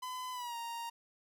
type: tone with pitch glide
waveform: 45% pulse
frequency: 1011 to 932.5 Hz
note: B5 to A#5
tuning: +40 to 0 cents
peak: -39 dBFS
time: 0.02-0.9 s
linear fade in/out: 10 ms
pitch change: -140 cents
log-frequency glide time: 0.32-0.56 s
effects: none